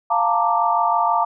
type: chord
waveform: sine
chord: Bb major seventh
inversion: second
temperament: equal with one note detuned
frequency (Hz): 698.5 / 886.1 / 932.3 / 1174.7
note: F5 / A5 / Bb5 / D6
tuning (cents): 0 / +12 / 0 / 0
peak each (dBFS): -21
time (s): 0.1-1.25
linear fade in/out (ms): 10
effects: none